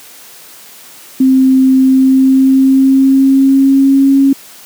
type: tone with pitch glide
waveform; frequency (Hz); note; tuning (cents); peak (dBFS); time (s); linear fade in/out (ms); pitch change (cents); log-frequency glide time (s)
sine; 262.6 to 273.6; C4 to C#4; +6 to -23; -4; 1.2-4.33; 5; +71; 1.79-4.17
effects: white hiss -36 dBFS RMS until 4.65 s + high-pass 150 Hz 12 dB/octave